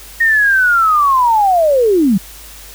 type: linear sweep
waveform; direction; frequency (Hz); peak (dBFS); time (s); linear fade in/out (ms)
sine; down; 1864.7 to 174.61; -8; 0.2-2.18; 10
effects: added 50 Hz sine -38 dBFS peak until 2.74 s + white hiss -36 dBFS RMS until 2.74 s